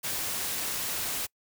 white noise, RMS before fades -32 dBFS, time 0.03-1.27 s, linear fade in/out 20 ms, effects noise-tail reverb RT60 0.1 s tail -26 dB re dry

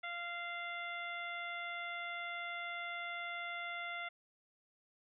harmonic tone, 693 Hz, F5, 14 cents flat, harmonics 1 / 2 / 3 / 4 / 5, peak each -47 / -45 / -43 / -53 / -51 dBFS, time 0.03-4.09 s, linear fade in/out 10 ms, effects none

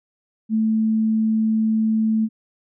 sine tone, 220 Hz, A3, in tune, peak -16 dBFS, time 0.49-2.29 s, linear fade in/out 50 ms, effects none

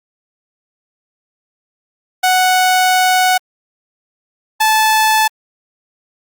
sawtooth tone pair in turn, 740 / 871.6 Hz, F#5 / A5, 0 / -17 cents, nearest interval minor third, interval 283 cents, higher second, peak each -6 dBFS, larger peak neither, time 2.23-3.38 / 4.6-5.28 s, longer first, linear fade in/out 10 ms, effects Opus 48 kbps

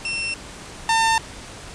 sawtooth tone pair in turn, 2700 / 901 Hz, E7 / A5, +41 / +41 cents, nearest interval octave + perfect fifth, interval 1900 cents, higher first, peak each -20 / -12 dBFS, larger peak second, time 0.05-0.34 / 0.89-1.18 s, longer neither, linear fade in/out 2 ms, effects pink hiss -38 dBFS RMS until 1.74 s + resampled to 22050 Hz

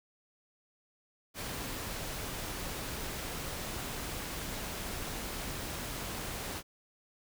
pink noise, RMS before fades -39 dBFS, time 1.34-6.63 s, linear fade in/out 50 ms, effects none

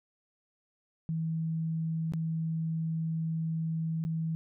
sine tone with dropouts, 161.8 Hz, E3, 32 cents flat, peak -29 dBFS, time 1.09-4.35 s, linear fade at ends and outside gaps 0 ms, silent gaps 2.122-2.136 / 4.04-4.05 s, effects none

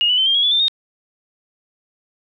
sine tone with pitch steps, 2861 / 2969 / 3081 / 3197 / 3317 / 3442 / 3571 / 3706 Hz, F7 / F#7 / G7 / G7 / G#7 / A7 / A7 / A#7, +41 / +5 / -31 / +33 / -3 / -39 / +25 / -11 cents, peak -13 dBFS, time 0.01-0.682 s, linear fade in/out 0 ms, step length 84 ms, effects none

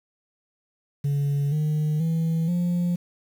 sine tone with pitch steps, 142.3 / 152.51 / 163.46 / 175.19 Hz, C#3 / D#3 / E3 / F3, +46 / -34 / -14 / +6 cents, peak -18 dBFS, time 1.04-2.96 s, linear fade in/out 10 ms, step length 480 ms, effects tanh soft clip ceiling -20 dBFS + 8-bit

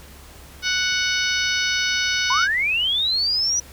harmonic tone, 740 Hz, F#5, in tune, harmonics 2 / 3 / 4 / 5 / 6 / 7 / 8, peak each -24 / -26 / -27 / -28 / -29 / -29 / -30 dBFS, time 0.62-2.48 s, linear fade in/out 50 ms
sine linear sweep, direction up, 959 to 5920 Hz, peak -18 dBFS, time 2.3-3.6 s, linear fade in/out 5 ms
effects added 69 Hz sine -45 dBFS peak until 3.72 s + pink hiss -45 dBFS RMS until 3.72 s

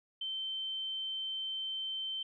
sine tone, 3100 Hz, G7, 20 cents flat, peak -35 dBFS, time 0.21-2.23 s, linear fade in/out 5 ms, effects none

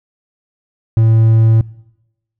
triangle tone, 112.5 Hz, A2, 39 cents sharp, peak -5 dBFS, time 0.97-1.61 s, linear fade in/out 0 ms, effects noise-tail reverb RT60 0.9 s tail -22 dB re dry

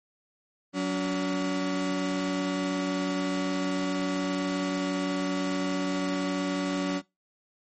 35% pulse tone pair together, 185 / 284.5 Hz, F#3 / C#4, 0 / +45 cents, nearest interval perfect fifth, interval 745 cents, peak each -29 / -26 dBFS, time 0.73-7.02 s, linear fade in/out 50 ms, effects noise-tail reverb RT60 0.2 s tail -21 dB re dry + MP3 32 kbps

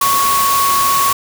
sine tone in noise, 1108.7 Hz, C#6, in tune, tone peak -12 dBFS, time 0.01-1.13 s, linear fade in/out 5 ms, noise white, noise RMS -18 dBFS, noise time 0.01-1.13 s, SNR +3 dB, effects none

